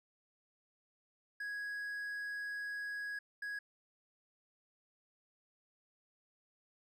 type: tone bursts at uneven times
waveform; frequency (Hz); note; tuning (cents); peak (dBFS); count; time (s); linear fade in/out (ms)
triangle; 1661.2; G#6; 0; -37; 2; 1.4-3.19 / 3.42-3.59; 5
effects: none